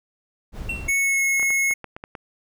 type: noise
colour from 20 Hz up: brown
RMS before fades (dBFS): -32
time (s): 0.52-0.92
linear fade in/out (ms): 50
type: tone with exponential decay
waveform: triangle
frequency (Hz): 2720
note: F7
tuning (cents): -46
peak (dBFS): -21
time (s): 0.69-0.99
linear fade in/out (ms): 5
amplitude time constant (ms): 64
type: tone with pitch glide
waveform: square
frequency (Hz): 2207 to 2177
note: C#7 to C#7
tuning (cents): -8 to -32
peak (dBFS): -19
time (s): 0.88-1.74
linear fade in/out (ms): 10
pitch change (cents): -24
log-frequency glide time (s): 0.99-1.22
type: clicks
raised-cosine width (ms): 0.5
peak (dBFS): -20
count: 8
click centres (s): 1.397 / 1.429 / 1.505 / 1.71 / 1.843 / 1.965 / 2.039 / 2.152
effects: none